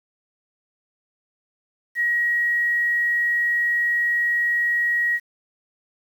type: tone with quantisation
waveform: sine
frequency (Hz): 1900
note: A#6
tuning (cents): +33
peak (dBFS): -18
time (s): 1.95-5.2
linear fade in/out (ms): 50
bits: 8
effects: none